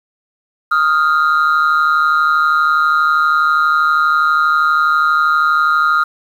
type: tone pair together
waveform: sine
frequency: 1244.5 / 1396.9 Hz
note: D#6 / F6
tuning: 0 / 0 cents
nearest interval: major second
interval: 200 cents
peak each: -11 dBFS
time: 0.71-6.04 s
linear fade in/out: 10 ms
effects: tanh soft clip ceiling -7 dBFS + 7-bit